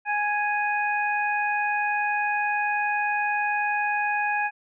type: harmonic tone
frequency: 830.6 Hz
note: G#5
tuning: in tune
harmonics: 1 / 2 / 3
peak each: -25 / -27 / -29 dBFS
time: 0.05-4.51 s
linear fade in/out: 50 ms
effects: none